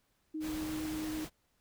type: tone with vibrato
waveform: sine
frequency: 310.9 Hz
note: D#4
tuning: 1 cent flat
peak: -35 dBFS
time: 0.34-1.25 s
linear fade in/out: 10 ms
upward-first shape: triangle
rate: 8.8 Hz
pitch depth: 11 cents each way
type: noise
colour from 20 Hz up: pink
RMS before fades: -44 dBFS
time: 0.4-1.3 s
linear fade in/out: 50 ms
effects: pink hiss -75 dBFS RMS until 1.6 s